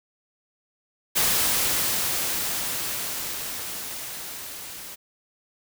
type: noise with level ramp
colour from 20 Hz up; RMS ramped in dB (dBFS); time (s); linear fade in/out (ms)
white; -21 to -39; 1.15-4.96; 20
effects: none